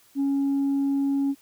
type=tone; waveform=sine; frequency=277.2 Hz; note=C#4; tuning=in tune; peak=-19 dBFS; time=0.15-1.35 s; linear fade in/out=50 ms; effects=tanh soft clip ceiling -19 dBFS + white hiss -58 dBFS RMS until 1.41 s